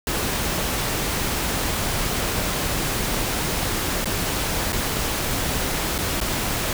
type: noise with dropouts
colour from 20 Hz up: pink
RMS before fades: -24 dBFS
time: 0.07-6.73 s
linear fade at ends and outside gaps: 2 ms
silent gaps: 4.045-4.056 / 4.723-4.728 / 5.981-5.986 / 6.204-6.212 s
effects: none